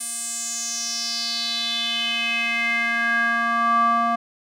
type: tone with band-pass filter sweep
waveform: square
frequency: 233.1 Hz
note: A#3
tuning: in tune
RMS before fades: -23 dBFS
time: 0-4.16 s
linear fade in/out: 10 ms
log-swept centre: 9200 to 960 Hz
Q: 5.1
effects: none